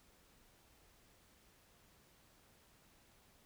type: silence
effects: pink hiss -68 dBFS RMS until 3.45 s